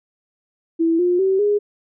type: tone with pitch steps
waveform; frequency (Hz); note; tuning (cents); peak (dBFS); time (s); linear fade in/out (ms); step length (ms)
sine; 329.6 / 355.3 / 383 / 412.9; E4 / F4 / G4 / G#4; 0 / +30 / -40 / -10; -14; 0.79-1.59; 20; 200
effects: none